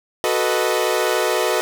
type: chord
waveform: sawtooth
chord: B dominant seventh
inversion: second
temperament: equal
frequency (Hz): 370 / 440 / 493.9 / 622.3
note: F#4 / A4 / B4 / D#5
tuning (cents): 0 / 0 / 0 / 0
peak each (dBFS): -19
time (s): 0.24-1.61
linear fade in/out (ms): 0
effects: none